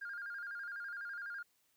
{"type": "tone with vibrato", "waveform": "sine", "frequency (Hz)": 1509, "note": "F#6", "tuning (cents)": 34, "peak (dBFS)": -40, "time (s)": [0.01, 1.43], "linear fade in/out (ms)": 10, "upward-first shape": "square", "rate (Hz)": 12, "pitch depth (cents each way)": 110, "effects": ["tanh soft clip ceiling -37 dBFS", "white hiss -75 dBFS RMS until 1.76 s"]}